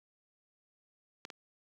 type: clicks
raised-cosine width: 0.2 ms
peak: -24 / -27 dBFS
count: 2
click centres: 1.251 / 1.302 s
effects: high-pass 80 Hz 12 dB/octave + 9-bit